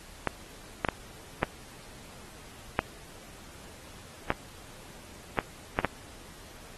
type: clicks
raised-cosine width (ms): 0.5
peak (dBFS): -9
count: 9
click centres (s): 0.273 / 0.848 / 0.887 / 1.431 / 2.791 / 4.304 / 5.388 / 5.789 / 5.847
effects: pink hiss -50 dBFS RMS until 6.77 s + AAC 32 kbps